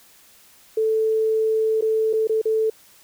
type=tone with dropouts; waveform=sine; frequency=440 Hz; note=A4; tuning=in tune; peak=-17 dBFS; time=0.77-2.7 s; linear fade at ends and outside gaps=5 ms; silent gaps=1.811-1.822 / 2.13-2.134 / 2.273-2.294 / 2.416-2.454 s; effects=white hiss -52 dBFS RMS until 3.03 s